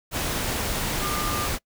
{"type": "tone in noise", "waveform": "sine", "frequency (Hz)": 1200, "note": "D6", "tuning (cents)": 37, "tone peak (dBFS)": -30, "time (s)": [0.99, 1.5], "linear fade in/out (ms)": 50, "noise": "pink", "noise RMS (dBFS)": -27, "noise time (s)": [0.11, 1.59], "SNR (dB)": -6, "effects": ["noise-tail reverb RT60 0.1 s tail -25 dB re dry"]}